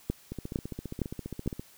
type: two click trains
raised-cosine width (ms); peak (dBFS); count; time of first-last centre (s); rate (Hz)
3; -23 / -15; 20 / 4; 0.32-1.595 / 0.1-1.476; 14.9 / 2.18
effects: white hiss -57 dBFS RMS until 1.77 s